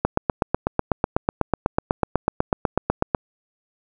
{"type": "click train", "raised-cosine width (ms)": 1, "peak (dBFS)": -3, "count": 26, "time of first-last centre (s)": [0.05, 3.148], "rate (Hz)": 8.07, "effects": []}